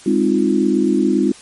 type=chord; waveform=sine; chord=F minor seventh; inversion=first; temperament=equal with one note detuned; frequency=204 / 261.6 / 311.1 / 349.2 Hz; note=Ab3 / C4 / Eb4 / F4; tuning=-31 / 0 / 0 / 0 cents; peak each=-18 dBFS; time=0.06-1.32 s; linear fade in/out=5 ms; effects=white hiss -41 dBFS RMS until 1.41 s + MP3 48 kbps